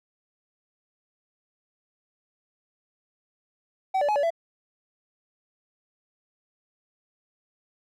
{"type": "tone with pitch steps", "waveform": "triangle", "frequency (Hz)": [762, 581, 844, 573, 668], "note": ["G5", "D5", "G#5", "D5", "E5"], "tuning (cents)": [-49, -19, 28, -43, 23], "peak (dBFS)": -19, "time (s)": [3.94, 4.305], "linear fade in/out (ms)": 10, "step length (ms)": 73, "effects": []}